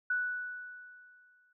sine tone with exponential decay, 1480 Hz, F#6, in tune, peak -27 dBFS, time 0.1-1.53 s, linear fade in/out 5 ms, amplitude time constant 310 ms, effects none

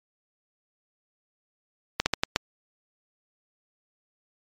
slowing click train, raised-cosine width 0.2 ms, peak -4 dBFS, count 5, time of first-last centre 2-2.361 s, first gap 60 ms, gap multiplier 1.28, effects MP3 96 kbps

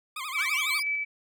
20% pulse tone with vibrato, 1143 Hz, D6, 47 cents flat, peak -28 dBFS, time 0.16-0.8 s, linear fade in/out 5 ms, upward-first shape sine, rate 12 Hz, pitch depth 180 cents each way
sine tone with tremolo, 2302 Hz, D7, 35 cents flat, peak -25 dBFS, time 0.34-1.05 s, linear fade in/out 20 ms, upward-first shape square, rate 5.7 Hz, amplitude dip 25%
sawtooth linear sweep, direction up, 1247 to 5070 Hz, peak -29 dBFS, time 0.38-0.83 s, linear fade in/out 10 ms
effects none

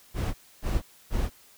brown noise bursts, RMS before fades -26 dBFS, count 3, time 0.14-1.3 s, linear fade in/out 50 ms, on 200 ms, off 280 ms, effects white hiss -56 dBFS RMS until 1.57 s

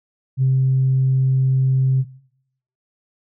sine tone, 131.8 Hz, C3, 13 cents sharp, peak -12 dBFS, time 0.37-2.05 s, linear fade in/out 50 ms, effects noise-tail reverb RT60 0.8 s tail -22 dB re dry + tanh soft clip ceiling -9 dBFS

